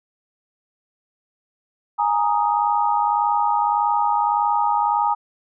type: chord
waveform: sine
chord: Ab suspended second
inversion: none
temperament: equal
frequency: 830.6 / 932.3 / 1244.5 Hz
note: Ab5 / Bb5 / Eb6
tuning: 0 / 0 / 0 cents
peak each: -20 / -20 / -24 dBFS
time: 1.98-5.15 s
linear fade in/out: 20 ms
effects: none